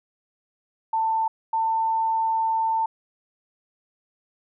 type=tone pair in turn; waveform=sine; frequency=891 / 895.2 Hz; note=A5 / A5; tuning=+22 / +30 cents; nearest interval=unison; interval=8 cents; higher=second; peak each=-20 dBFS; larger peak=neither; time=0.93-1.28 / 1.53-2.86 s; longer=second; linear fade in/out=5 ms; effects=none